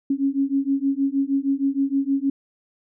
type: beating tone pair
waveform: sine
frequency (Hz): 271.9 / 278.3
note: C#4 / C#4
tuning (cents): -33 / +7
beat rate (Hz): 6.4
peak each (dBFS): -22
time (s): 0.1-2.3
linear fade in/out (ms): 5
effects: none